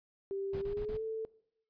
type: tone with pitch glide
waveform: sine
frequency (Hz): 392 to 442.6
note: G4 to A4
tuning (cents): 0 to +10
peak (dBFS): -34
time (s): 0.31-1.25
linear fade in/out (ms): 0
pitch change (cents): +210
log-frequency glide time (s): 0.6-1.02
type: noise bursts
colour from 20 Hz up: brown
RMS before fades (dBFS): -44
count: 4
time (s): 0.53-0.972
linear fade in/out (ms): 5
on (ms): 88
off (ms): 30
effects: noise-tail reverb RT60 0.7 s tail -21 dB re dry + resampled to 11025 Hz